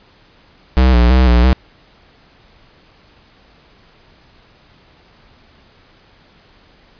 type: tone with vibrato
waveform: square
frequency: 61.74 Hz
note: B1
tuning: in tune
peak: -8 dBFS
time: 0.77-1.53 s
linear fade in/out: 0 ms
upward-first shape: square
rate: 3 Hz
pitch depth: 60 cents each way
effects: pink hiss -49 dBFS RMS until 6.99 s + resampled to 11025 Hz